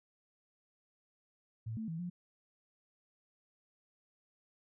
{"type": "tone with pitch steps", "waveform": "sine", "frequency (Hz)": [111.8, 221.2, 163.3, 176.7], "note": ["A2", "A3", "E3", "F3"], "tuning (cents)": [28, 9, -16, 21], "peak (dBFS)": -37, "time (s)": [1.66, 2.1], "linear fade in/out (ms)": 10, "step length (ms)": 110, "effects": []}